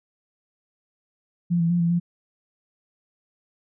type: tone with pitch steps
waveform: sine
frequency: 173 / 167.4 / 174.2 / 169.2 / 173.1 Hz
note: F3 / E3 / F3 / E3 / F3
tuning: -16 / +27 / -4 / +45 / -15 cents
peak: -18 dBFS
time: 1.5-2 s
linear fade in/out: 20 ms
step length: 100 ms
effects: none